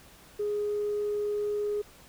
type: tone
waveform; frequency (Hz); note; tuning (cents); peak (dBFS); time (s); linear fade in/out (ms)
sine; 415.3; G#4; 0; -26; 0.39-1.82; 10
effects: tanh soft clip ceiling -23 dBFS + pink hiss -54 dBFS RMS until 2.08 s